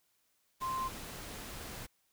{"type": "tone in noise", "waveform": "sine", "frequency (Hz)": 1046.5, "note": "C6", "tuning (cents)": 0, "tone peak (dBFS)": -33, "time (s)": [0.61, 0.89], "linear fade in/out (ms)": 20, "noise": "pink", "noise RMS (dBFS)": -45, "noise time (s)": [0.6, 1.87], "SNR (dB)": 9, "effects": ["white hiss -75 dBFS RMS until 2.12 s"]}